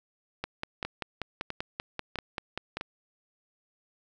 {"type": "two click trains", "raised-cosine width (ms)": 0.3, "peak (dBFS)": [-18, -16], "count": [4, 13], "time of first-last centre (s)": [[0.85, 2.811], [0.44, 2.77]], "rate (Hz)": [1.53, 5.15], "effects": []}